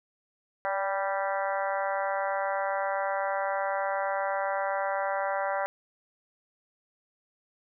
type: harmonic tone with a mistuned harmonic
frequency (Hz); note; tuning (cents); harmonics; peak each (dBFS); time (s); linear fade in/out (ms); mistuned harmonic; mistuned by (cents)
196; G3; 0; 3 / 4 / 5 / 6 / 7 / 8 / 9 / 10; -31 / -32 / -35 / -40 / -37 / -38 / -43 / -40; 0.65-5.66; 0; 3; -22
effects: none